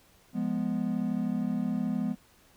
triangle chord, F diminished, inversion none, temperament equal, 174.61 / 207.7 / 246.9 Hz, F3 / Ab3 / Cb4, 0 / 0 / 0 cents, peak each -32 / -29 / -29 dBFS, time 0.33-2.16 s, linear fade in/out 50 ms, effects pink hiss -61 dBFS RMS until 2.56 s

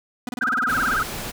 45% pulse tone bursts, 246.9 Hz, B3, in tune, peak -27 dBFS, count 14, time 0.27-0.94 s, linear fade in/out 2 ms, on 20 ms, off 30 ms
sine tone with vibrato, 1418 Hz, F6, 26 cents sharp, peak -19 dBFS, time 0.41-1.03 s, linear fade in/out 5 ms, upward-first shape sine, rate 18 Hz, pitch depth 220 cents each way
pink noise, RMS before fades -31 dBFS, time 0.68-1.32 s, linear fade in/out 20 ms
effects none

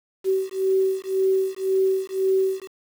sine beating tone pair, 380.9 / 382.8 Hz, G4 / G4, -50 / -41 cents, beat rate 1.9 Hz, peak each -22 dBFS, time 0.24-2.68 s, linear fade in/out 50 ms, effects 7-bit

